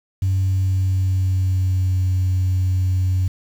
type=tone with pitch glide; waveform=sine; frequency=95.3 to 92.69 Hz; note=G2 to F#2; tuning=-48 to +4 cents; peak=-14 dBFS; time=0.22-3.28 s; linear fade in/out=5 ms; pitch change=-48 cents; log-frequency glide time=0.37-2.05 s; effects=tanh soft clip ceiling -13 dBFS + 7-bit